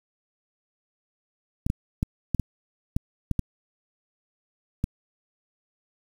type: clicks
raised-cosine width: 5 ms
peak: -11 dBFS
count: 9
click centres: 1.665 / 1.701 / 2.029 / 2.347 / 2.397 / 2.965 / 3.313 / 3.393 / 4.841 s
effects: 7-bit